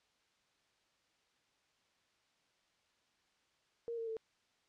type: tone with pitch steps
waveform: sine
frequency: 467 / 456.1 / 445.4 Hz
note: A#4 / A#4 / A4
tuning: +3 / -38 / +21 cents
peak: -38 dBFS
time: 3.88-4.168 s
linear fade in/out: 0 ms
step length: 96 ms
effects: white hiss -75 dBFS RMS until 4.68 s + low-pass 5000 Hz 12 dB/octave